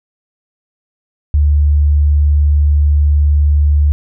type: tone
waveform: sine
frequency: 73.42 Hz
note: D2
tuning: in tune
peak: -7 dBFS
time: 1.34-3.92 s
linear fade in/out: 0 ms
effects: none